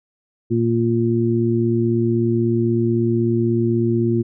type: harmonic tone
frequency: 116.2 Hz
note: A#2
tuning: 5 cents flat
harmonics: 1 / 2 / 3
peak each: -20 / -20 / -19 dBFS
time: 0.5-4.23 s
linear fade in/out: 20 ms
effects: none